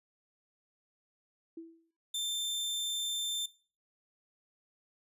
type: tone with exponential decay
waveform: sine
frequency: 329.6 Hz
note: E4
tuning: in tune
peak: -39 dBFS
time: 1.57-1.91 s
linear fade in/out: 5 ms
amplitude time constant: 72 ms
type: tone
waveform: sawtooth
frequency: 3569 Hz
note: A7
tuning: 24 cents sharp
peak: -30 dBFS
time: 2.14-3.46 s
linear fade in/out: 5 ms
effects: noise-tail reverb RT60 0.4 s tail -18 dB re dry + resampled to 32000 Hz